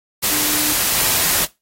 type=tone in noise; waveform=sine; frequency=300.5 Hz; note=D4; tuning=40 cents sharp; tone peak=-25 dBFS; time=0.3-0.74 s; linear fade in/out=20 ms; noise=white; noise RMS=-17 dBFS; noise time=0.22-1.46 s; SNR=-11 dB; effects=noise-tail reverb RT60 0.2 s tail -18 dB re dry + AAC 48 kbps